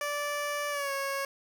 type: tone with pitch glide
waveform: 15% pulse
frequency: 583 to 550.3 Hz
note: D5 to C#5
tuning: -13 to -13 cents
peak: -24 dBFS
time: 0.01-1.25 s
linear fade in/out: 2 ms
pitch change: -100 cents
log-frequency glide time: 0.7-0.92 s
effects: none